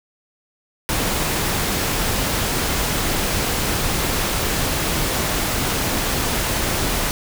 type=noise; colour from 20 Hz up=pink; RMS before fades=-21 dBFS; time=0.89-7.11 s; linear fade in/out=0 ms; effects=none